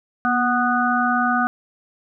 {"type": "harmonic tone with a mistuned harmonic", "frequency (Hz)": 246.9, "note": "B3", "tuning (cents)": 0, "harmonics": [1, 3, 5, 6], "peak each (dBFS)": [-22, -22, -22, -22], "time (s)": [0.25, 1.47], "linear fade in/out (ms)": 0, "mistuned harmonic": 1, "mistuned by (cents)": -35, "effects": []}